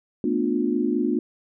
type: chord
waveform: sine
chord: B half-diminished seventh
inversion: third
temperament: just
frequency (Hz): 222.2 / 246.9 / 296.3 / 355.6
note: A3 / B3 / D4 / F4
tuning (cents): +17 / 0 / +15 / +31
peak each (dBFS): -27 / -25 / -25 / -26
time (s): 0.24-1.19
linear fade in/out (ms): 2
effects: none